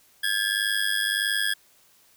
25% pulse ring-modulated tone, 1661 Hz, G#6, in tune, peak -16 dBFS, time 0.23-1.54 s, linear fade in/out 10 ms, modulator 50.8 Hz, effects white hiss -59 dBFS RMS until 2.16 s

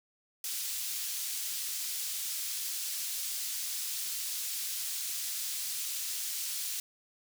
pink high-pass noise, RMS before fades -36 dBFS, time 0.44-6.8 s, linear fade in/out 2 ms, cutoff 4700 Hz, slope 12 dB/octave, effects none

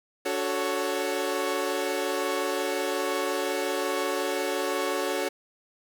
sawtooth chord, D major seventh, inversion none, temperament equal with one note detuned, 290 / 370 / 440 / 554.4 Hz, D4 / F#4 / A4 / C#5, -22 / 0 / 0 / 0 cents, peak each -31 / -27 / -28 / -27 dBFS, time 0.25-5.29 s, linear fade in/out 10 ms, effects none

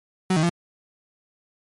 35% pulse tone with pitch steps, 186.5 / 156.6 / 171.7 Hz, F#3 / D#3 / F3, +14 / +11 / -29 cents, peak -16 dBFS, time 0.3-0.495 s, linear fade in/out 5 ms, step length 65 ms, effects MP3 48 kbps

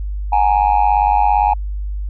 sine tone with amplitude modulation, 830.6 Hz, G#5, in tune, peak -5 dBFS, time 0.32-1.54 s, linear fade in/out 10 ms, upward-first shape sine, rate 97.6 Hz, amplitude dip 100%, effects tanh soft clip ceiling -6 dBFS + added 50 Hz sine -20 dBFS peak until 2.09 s

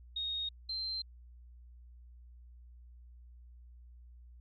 sine tone pair in turn, 3729 / 4130 Hz, A#7 / C8, 0 / -23 cents, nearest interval major second, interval 177 cents, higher second, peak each -34 / -35 dBFS, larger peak first, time 0.16-0.49 / 0.69-1.02 s, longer neither, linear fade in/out 5 ms, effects added 60 Hz sine -52 dBFS peak until 4.4 s

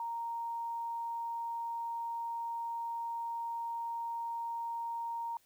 sine tone, 930 Hz, A#5, 4 cents flat, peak -35 dBFS, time 0-5.37 s, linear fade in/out 2 ms, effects white hiss -69 dBFS RMS until 5.45 s

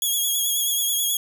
5% pulse tone with vibrato, 3324 Hz, G#7, 1 cent sharp, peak -13 dBFS, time 0.02-1.17 s, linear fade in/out 2 ms, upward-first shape triangle, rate 9.3 Hz, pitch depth 44 cents each way, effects none

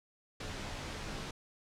pink noise with comb filter, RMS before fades -41 dBFS, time 0.4-1.31 s, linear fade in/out 5 ms, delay 17 ms, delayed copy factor -0.6, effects low-pass 6000 Hz 12 dB/octave

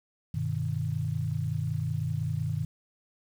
sine chord, G augmented, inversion none, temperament equal with one note detuned, 98 / 123.47 / 153.87 Hz, G2 / B2 / D#3, 0 / 0 / -19 cents, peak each -33 / -32 / -31 dBFS, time 0.34-2.65 s, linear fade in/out 5 ms, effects 9-bit

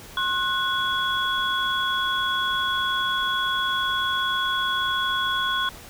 sine tone cluster, 1070 / 1475 / 3365 Hz, C6 / F#6 / G#7, +38 / -6 / +22 cents, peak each -26 dBFS, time 0.17-5.69 s, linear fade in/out 2 ms, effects pink hiss -43 dBFS RMS until 5.89 s

